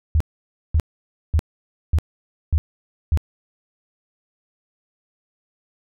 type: tone bursts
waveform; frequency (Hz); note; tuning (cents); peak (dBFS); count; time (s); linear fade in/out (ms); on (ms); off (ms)
sine; 78; D#2; +5; -13; 6; 0.15-3.174; 0; 54; 540
effects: none